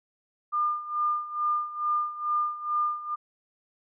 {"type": "tone with tremolo", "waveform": "sine", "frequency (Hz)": 1205, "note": "D6", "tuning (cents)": 44, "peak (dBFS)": -22, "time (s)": [0.52, 3.16], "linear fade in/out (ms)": 20, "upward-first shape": "sine", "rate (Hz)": 2.3, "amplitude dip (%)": 80, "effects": []}